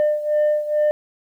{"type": "beating tone pair", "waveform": "sine", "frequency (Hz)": [600, 602.3], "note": ["D5", "D5"], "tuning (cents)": [37, 44], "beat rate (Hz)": 2.3, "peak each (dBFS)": [-16, -20], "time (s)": [0, 0.91], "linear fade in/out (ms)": 0, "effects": ["tanh soft clip ceiling -13 dBFS", "9-bit"]}